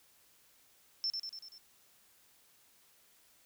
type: tone with echo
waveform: sine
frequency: 5350 Hz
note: E8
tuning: 25 cents sharp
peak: -31 dBFS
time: 1.04-1.1 s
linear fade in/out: 0 ms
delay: 96 ms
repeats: 5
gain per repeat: -4 dB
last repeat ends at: 1.58 s
effects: white hiss -66 dBFS RMS until 3.45 s